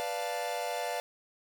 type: chord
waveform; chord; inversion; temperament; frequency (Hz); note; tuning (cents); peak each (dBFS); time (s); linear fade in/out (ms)
45% pulse; B half-diminished seventh; none; equal; 493.9 / 587.3 / 698.5 / 880; B4 / D5 / F5 / A5; 0 / 0 / 0 / 0; -39 / -38 / -36 / -39; 0-1; 0
effects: none